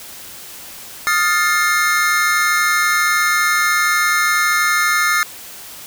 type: chord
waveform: square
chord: F dominant seventh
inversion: third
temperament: equal with one note detuned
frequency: 1244.5 / 1396.9 / 1760 / 2128 Hz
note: Eb6 / F6 / A6 / C7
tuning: 0 / 0 / 0 / +29 cents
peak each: -20 dBFS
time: 1.07-5.23 s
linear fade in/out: 0 ms
effects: white hiss -35 dBFS RMS until 5.86 s